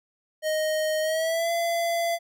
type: tone with pitch glide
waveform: square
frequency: 622.3 to 678.6 Hz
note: D#5 to F5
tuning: 0 to -50 cents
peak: -24 dBFS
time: 0.42-2.19 s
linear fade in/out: 50 ms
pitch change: +150 cents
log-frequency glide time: 1.01-1.51 s
effects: none